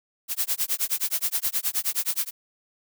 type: noise with tremolo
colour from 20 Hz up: blue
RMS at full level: -23 dBFS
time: 0.28-2.31 s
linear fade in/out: 50 ms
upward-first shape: sine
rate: 9.5 Hz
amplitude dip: 100%
effects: none